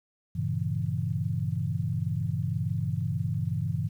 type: chord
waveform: sine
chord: G diminished seventh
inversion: none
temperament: equal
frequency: 98 / 116.54 / 138.59 / 164.81 Hz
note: G2 / Bb2 / Db3 / Fb3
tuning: 0 / 0 / 0 / 0 cents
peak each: -32 dBFS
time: 0.35-3.89 s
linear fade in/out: 10 ms
effects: 10-bit